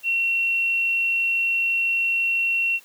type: tone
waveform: sine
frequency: 2726 Hz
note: F7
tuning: 43 cents flat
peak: -19 dBFS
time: 0.03-2.8 s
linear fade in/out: 50 ms
effects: white hiss -52 dBFS RMS until 2.84 s + high-pass 200 Hz 12 dB/octave